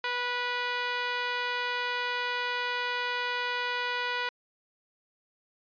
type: tone with band-pass filter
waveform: 5% pulse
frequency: 490 Hz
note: B4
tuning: 14 cents flat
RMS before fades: -31 dBFS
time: 0.04-4.29 s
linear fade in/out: 2 ms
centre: 1200 Hz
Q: 0.74
effects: resampled to 11025 Hz